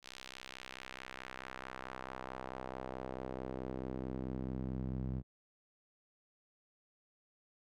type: tone with band-pass filter sweep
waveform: sawtooth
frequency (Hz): 64.6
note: C2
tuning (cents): -21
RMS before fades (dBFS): -43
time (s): 0.02-5.23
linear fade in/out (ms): 50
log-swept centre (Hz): 4100 to 150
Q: 1.1
effects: none